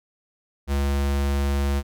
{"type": "tone", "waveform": "square", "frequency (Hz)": 70, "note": "C#2", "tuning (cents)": 18, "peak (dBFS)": -21, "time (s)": [0.67, 1.83], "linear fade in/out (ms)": 50, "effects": []}